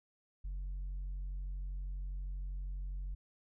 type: tone with tanh clipping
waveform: triangle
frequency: 46.25 Hz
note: F#1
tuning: in tune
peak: -38 dBFS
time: 0.44-3.15 s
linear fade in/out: 10 ms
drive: 7 dB
effects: none